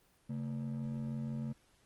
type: ring-modulated tone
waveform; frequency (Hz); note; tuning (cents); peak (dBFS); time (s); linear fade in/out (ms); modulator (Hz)
triangle; 180.2; F#3; -45; -31; 0.29-1.53; 10; 43.1
effects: pink hiss -69 dBFS RMS until 1.85 s + Opus 24 kbps